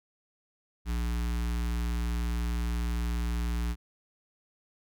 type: tone with notch filter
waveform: square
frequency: 58.4 Hz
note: A#1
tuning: 4 cents sharp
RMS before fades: -30 dBFS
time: 0.85-3.76 s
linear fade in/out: 50 ms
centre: 560 Hz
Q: 1
effects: none